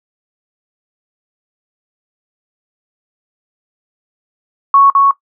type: tone with echo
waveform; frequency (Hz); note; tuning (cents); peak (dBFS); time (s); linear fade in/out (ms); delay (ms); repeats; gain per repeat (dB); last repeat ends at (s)
sine; 1108.7; C#6; 0; -4; 4.74-4.9; 2; 210; 1; -2; 5.11
effects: noise-tail reverb RT60 0.1 s tail -17 dB re dry